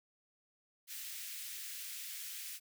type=high-pass noise; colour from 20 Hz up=white; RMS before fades=-45 dBFS; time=0.87-2.6 s; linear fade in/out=50 ms; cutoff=1800 Hz; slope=24 dB/octave; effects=none